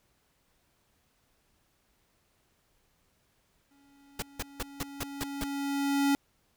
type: tone with exponential growth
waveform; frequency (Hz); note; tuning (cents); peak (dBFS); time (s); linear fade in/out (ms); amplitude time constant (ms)
square; 280; C#4; +18; -23; 3.71-6.15; 0; 530
type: noise bursts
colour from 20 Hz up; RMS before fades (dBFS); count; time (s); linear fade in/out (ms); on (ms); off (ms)
pink; -33; 7; 4.19-5.441; 5; 33; 170
effects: pink hiss -71 dBFS RMS until 6.56 s